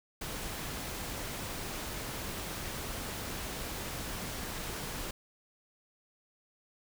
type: noise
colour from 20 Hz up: pink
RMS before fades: -39 dBFS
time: 0.21-5.11 s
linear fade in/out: 5 ms
effects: none